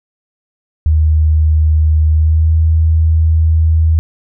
sine tone with pitch glide, 77.78 to 80.06 Hz, D#2 to D#2, 0 to +50 cents, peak -7 dBFS, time 0.86-3.99 s, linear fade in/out 0 ms, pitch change +50 cents, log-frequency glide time 2.1-2.53 s, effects none

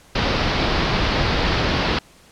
pink low-pass noise, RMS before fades -20 dBFS, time 0.15-1.99 s, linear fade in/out 5 ms, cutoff 5000 Hz, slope 48 dB/octave, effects pink hiss -50 dBFS RMS until 2.31 s + low-pass 11000 Hz 12 dB/octave

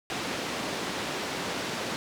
pink band-pass noise, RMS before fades -33 dBFS, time 0.1-1.96 s, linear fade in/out 0 ms, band 200 to 5600 Hz, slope 12 dB/octave, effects none

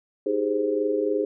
sine chord, Ab major seventh, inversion second, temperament equal with one note detuned, 311.1 / 392 / 415.3 / 520.5 Hz, Eb4 / G4 / Ab4 / C5, 0 / 0 / 0 / -9 cents, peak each -28 / -30 / -24 / -28 dBFS, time 0.26-1.25 s, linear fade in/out 5 ms, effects none

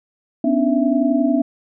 sine tone cluster, 249.7 / 280.6 / 301.5 / 662 Hz, B3 / C#4 / D4 / E5, +19 / +21 / +46 / +7 cents, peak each -18 / -18 / -22 / -22 dBFS, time 0.44-1.42 s, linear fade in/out 5 ms, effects none

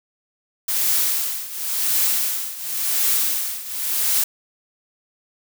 blue noise with tremolo, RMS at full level -18 dBFS, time 0.68-4.24 s, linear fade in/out 5 ms, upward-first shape triangle, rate 0.93 Hz, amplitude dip 85%, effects none

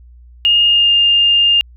sine tone with pitch glide, 2840 to 2812 Hz, F7 to F7, +28 to +11 cents, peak -8 dBFS, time 0.45-1.61 s, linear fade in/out 0 ms, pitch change -17 cents, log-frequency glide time 0.66-0.92 s, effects added 60 Hz sine -38 dBFS peak until 1.76 s

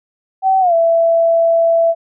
sine tone with pitch glide, 765 to 666 Hz, G5 to E5, -42 to +18 cents, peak -9 dBFS, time 0.42-1.95 s, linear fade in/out 50 ms, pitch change -240 cents, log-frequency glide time 0.6-0.74 s, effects none

